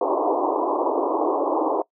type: band-pass noise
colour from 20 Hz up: pink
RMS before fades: -22 dBFS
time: 0.01-1.82 s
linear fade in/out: 5 ms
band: 290 to 1100 Hz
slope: 96 dB/octave
effects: noise-tail reverb RT60 0.1 s tail -21 dB re dry